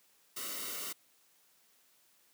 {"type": "noise with comb filter", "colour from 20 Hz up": "white", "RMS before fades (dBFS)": -40, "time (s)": [0.36, 0.93], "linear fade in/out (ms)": 10, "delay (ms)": 1.2, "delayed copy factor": -0.7, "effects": ["white hiss -68 dBFS RMS until 2.33 s", "high-pass 150 Hz 12 dB/octave"]}